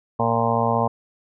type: harmonic tone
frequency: 115.7 Hz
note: A#2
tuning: 13 cents flat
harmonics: 1 / 2 / 4 / 5 / 6 / 7 / 8 / 9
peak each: -26 / -26 / -26 / -26 / -26 / -26 / -26 / -26 dBFS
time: 0.19-0.88 s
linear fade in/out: 10 ms
effects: none